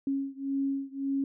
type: beating tone pair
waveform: sine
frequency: 273.5 / 275.3 Hz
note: C#4 / C#4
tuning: -23 / -12 cents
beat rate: 1.8 Hz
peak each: -31 / -32 dBFS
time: 0.07-1.24 s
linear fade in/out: 2 ms
effects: none